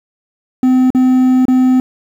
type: tone with dropouts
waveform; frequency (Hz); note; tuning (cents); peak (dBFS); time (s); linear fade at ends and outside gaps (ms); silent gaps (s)
triangle; 256.2; C4; -36; -5; 0.63-1.8; 2; 0.904-0.948 / 1.454-1.482
effects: 7-bit